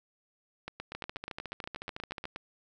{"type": "two click trains", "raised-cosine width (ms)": 0.3, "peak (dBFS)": [-22, -22], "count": [19, 15], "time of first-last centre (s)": [[0.95, 2.254], [0.68, 2.361]], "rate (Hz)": [13.8, 8.33], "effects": []}